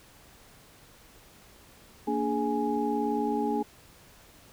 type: tone cluster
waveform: sine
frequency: 230.7 / 289.8 / 419.6 / 832 Hz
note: A#3 / D4 / G#4 / G#5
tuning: -18 / -23 / +18 / +3 cents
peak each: -31 dBFS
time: 2.07-3.63 s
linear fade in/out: 10 ms
effects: pink hiss -55 dBFS RMS until 4.52 s